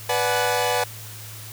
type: chord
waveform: sawtooth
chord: G# half-diminished seventh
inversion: first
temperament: equal with one note detuned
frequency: 493.9 / 587.3 / 740 / 851.5 Hz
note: B4 / D5 / F#5 / G#5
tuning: 0 / 0 / 0 / +43 cents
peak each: -20 / -24 / -22 / -22 dBFS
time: 0.09-0.84 s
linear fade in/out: 5 ms
effects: added 108 Hz sine -39 dBFS peak until 1.52 s + white hiss -40 dBFS RMS until 1.52 s